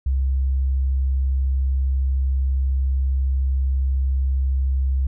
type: tone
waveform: sine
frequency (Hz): 66.4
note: C2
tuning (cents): +26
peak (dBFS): -17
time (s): 0.06-5.07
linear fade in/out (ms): 5
effects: none